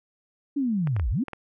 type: linear two-way sweep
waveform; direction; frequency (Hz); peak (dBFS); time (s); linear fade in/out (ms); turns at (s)
sine; down then up; 293.7 to 44.22 to 293.7; -22; 0.56-1.24; 10; 1.1
type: clicks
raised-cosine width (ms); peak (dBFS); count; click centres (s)
0.5; -21; 5; 0.873 / 0.965 / 0.997 / 1.283 / 1.333
effects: none